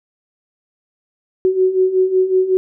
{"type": "beating tone pair", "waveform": "sine", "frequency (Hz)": [370, 375.4], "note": ["F#4", "F#4"], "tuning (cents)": [0, 25], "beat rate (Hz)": 5.4, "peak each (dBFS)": [-18, -13], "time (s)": [1.45, 2.57], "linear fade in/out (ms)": 0, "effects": []}